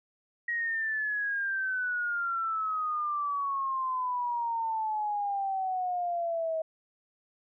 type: exponential sweep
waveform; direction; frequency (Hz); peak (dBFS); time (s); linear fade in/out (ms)
sine; down; 1900 to 636; -28; 0.48-6.62; 5
effects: none